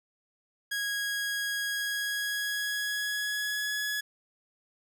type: tone with pitch glide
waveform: sawtooth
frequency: 1650 to 1687.6 Hz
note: G#6 to G#6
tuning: -12 to +27 cents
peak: -26 dBFS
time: 0.71-4.01 s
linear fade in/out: 10 ms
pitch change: +39 cents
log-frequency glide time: 1.69-3.69 s
effects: none